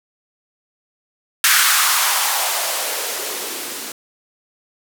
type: noise with band-pass filter sweep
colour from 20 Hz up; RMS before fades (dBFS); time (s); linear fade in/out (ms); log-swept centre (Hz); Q
violet; -19; 1.44-3.92; 2; 1600 to 250; 2.6
effects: none